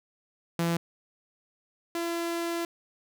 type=tone pair in turn; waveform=sawtooth; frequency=168.8 / 338.6 Hz; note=E3 / E4; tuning=+41 / +46 cents; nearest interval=octave; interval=1205 cents; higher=second; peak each=-21 / -25 dBFS; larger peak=first; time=0.59-0.77 / 1.95-2.65 s; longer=second; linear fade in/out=2 ms; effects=none